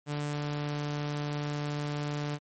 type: tone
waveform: sawtooth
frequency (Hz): 146.9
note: D3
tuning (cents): +1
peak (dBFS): -27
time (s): 0.06-2.39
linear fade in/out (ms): 50
effects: MP3 32 kbps